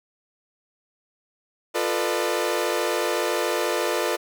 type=chord; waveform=sawtooth; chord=B half-diminished seventh; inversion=second; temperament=equal with one note detuned; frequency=349.2 / 440 / 493.9 / 602.1 Hz; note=F4 / A4 / B4 / D5; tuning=0 / 0 / 0 / +43 cents; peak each=-24 dBFS; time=1.74-4.17 s; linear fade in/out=20 ms; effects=none